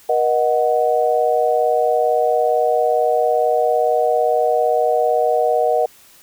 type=chord; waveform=sine; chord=D# minor; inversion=second; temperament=equal with one note detuned; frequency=477.9 / 622.3 / 740 Hz; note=A#4 / D#5 / F#5; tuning=+43 / 0 / 0 cents; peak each=-18 dBFS; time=0.09-5.86 s; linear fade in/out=5 ms; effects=white hiss -48 dBFS RMS until 6.22 s